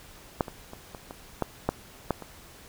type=clicks; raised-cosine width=1 ms; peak=-9 / -23 / -26 / -24 / -24 / -11 / -9 / -10 / -25 dBFS; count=9; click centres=0.408 / 0.482 / 0.734 / 0.948 / 1.109 / 1.423 / 1.69 / 2.107 / 2.223 s; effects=pink hiss -50 dBFS RMS until 2.68 s